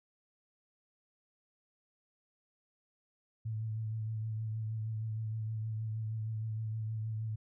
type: tone with vibrato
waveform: sine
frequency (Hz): 110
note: A2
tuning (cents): 0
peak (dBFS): -34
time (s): 3.45-7.36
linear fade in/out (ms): 10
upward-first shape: triangle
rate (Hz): 6.4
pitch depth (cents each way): 33
effects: none